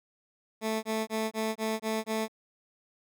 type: tone bursts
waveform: 15% pulse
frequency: 220 Hz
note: A3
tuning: in tune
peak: -22 dBFS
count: 7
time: 0.61-2.282 s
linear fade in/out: 50 ms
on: 220 ms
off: 22 ms
effects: none